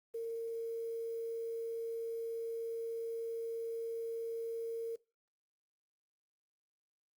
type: tone with quantisation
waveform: sine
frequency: 458.4 Hz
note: A#4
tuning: 29 cents flat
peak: -36 dBFS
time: 0.14-4.96 s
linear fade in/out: 10 ms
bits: 10
effects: noise-tail reverb RT60 0.3 s tail -22 dB re dry + Opus 32 kbps